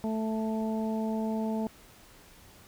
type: harmonic tone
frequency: 220 Hz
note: A3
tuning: in tune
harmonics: 1 / 2 / 3 / 4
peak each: -29 / -37 / -38 / -40 dBFS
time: 0.04-1.67 s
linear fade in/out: 0 ms
effects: pink hiss -55 dBFS RMS until 2.67 s